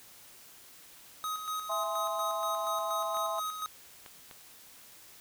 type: tone with tremolo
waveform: square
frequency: 1261 Hz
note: D#6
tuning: 23 cents sharp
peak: -33 dBFS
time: 1.24-3.66 s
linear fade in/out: 0 ms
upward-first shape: square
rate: 4.2 Hz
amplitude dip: 50%
type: chord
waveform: sine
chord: E augmented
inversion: none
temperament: equal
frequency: 659.3 / 830.6 / 1046.5 Hz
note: E5 / G#5 / B#5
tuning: 0 / 0 / 0 cents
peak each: -35 / -39 / -35 dBFS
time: 1.69-3.4 s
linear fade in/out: 10 ms
type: clicks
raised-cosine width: 0.3 ms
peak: -31 / -31 / -31 dBFS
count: 3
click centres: 3.17 / 4.062 / 4.312 s
effects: white hiss -54 dBFS RMS until 5.2 s